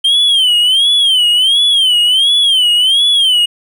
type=tone with vibrato; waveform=triangle; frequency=3137 Hz; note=G7; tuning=1 cent sharp; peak=-6 dBFS; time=0.04-3.46 s; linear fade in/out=10 ms; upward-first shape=sine; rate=1.4 Hz; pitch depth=150 cents each way; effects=none